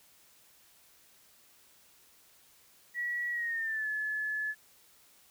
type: tone with pitch glide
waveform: sine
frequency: 1929 to 1718.5 Hz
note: B6 to A6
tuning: -41 to -41 cents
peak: -31 dBFS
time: 2.94-4.55 s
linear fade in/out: 50 ms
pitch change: -200 cents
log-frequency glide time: 3.31-3.88 s
effects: white hiss -62 dBFS RMS until 5.3 s